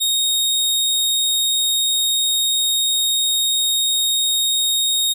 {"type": "tone", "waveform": "sawtooth", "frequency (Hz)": 3729, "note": "A#7", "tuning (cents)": 0, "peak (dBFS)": -13, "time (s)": [0, 5.14], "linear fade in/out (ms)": 20, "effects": []}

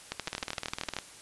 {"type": "two click trains", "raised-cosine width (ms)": 0.2, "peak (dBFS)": [-16, -15], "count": [15, 12], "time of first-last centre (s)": [[0.28, 0.987], [0.12, 0.966]], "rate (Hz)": [19.8, 13], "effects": ["white hiss -50 dBFS RMS until 1.21 s", "resampled to 24000 Hz"]}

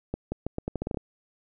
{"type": "accelerating click train", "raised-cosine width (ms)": 2, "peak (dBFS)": -16, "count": 11, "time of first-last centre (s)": [0.14, 0.972], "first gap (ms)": 180, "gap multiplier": 0.81, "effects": []}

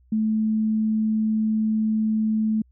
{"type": "tone", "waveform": "sine", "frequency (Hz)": 217.8, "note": "A3", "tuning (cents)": -17, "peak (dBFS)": -19, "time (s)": [0.12, 2.62], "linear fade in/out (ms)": 5, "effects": ["added 62 Hz sine -54 dBFS peak until 2.71 s"]}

